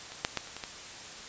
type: clicks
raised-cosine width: 0.2 ms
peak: -25 / -9 / -12 / -29 / -22 / -19 dBFS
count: 6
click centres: 0.12 / 0.249 / 0.373 / 0.473 / 0.566 / 0.638 s
effects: white hiss -44 dBFS RMS until 1.28 s + resampled to 16000 Hz